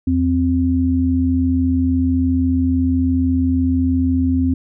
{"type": "tone pair together", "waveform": "sine", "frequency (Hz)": [82.41, 261.2], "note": ["E2", "C4"], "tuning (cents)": [0, -3], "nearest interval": "octave + minor sixth", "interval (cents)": 1997, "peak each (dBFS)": [-18, -15], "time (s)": [0.07, 4.54], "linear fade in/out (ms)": 5, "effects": []}